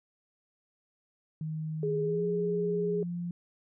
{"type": "tone with pitch glide", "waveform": "sine", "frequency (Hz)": [156.7, 173.87], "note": ["D#3", "F3"], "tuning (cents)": [13, -7], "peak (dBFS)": -32, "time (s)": [1.41, 3.31], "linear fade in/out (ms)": 2, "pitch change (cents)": 180, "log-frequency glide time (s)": [2.03, 2.24]}
{"type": "tone with vibrato", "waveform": "sine", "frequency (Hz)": 415.2, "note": "G#4", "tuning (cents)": 0, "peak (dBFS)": -28, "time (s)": [1.83, 3.03], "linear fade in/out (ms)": 2, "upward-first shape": "sine", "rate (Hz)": 20, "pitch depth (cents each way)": 28}
{"effects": []}